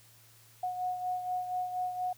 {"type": "beating tone pair", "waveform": "sine", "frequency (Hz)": [729, 733.2], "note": ["F#5", "F#5"], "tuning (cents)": [-26, -16], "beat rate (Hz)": 4.2, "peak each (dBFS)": [-32, -40], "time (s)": [0.63, 2.13], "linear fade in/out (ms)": 5, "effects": ["added 113 Hz sine -62 dBFS peak until 2.17 s", "white hiss -60 dBFS RMS until 2.17 s"]}